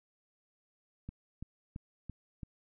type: click train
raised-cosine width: 5 ms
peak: -29 dBFS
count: 5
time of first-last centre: 1.09-2.432 s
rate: 2.98 Hz
effects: none